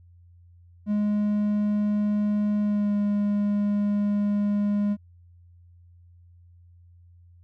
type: tone with pitch glide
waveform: triangle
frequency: 208.1 to 205.2 Hz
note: G#3 to G#3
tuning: +4 to -21 cents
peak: -19 dBFS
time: 0.86-4.97 s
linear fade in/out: 50 ms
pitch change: -25 cents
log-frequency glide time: 2.61-2.93 s
effects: added 87 Hz sine -50 dBFS peak until 7.43 s